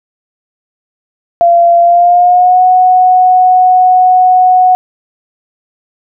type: tone with pitch glide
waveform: sine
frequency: 687 to 736.3 Hz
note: F5 to F#5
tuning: -29 to -9 cents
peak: -3 dBFS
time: 1.41-4.75 s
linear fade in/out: 0 ms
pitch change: +120 cents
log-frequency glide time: 1.8-2.63 s
effects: none